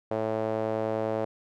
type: tone with band-pass filter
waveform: sawtooth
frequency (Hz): 110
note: A2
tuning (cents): 0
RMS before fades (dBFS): -29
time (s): 0.11-1.25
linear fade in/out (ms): 5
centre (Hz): 570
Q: 2.5
effects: none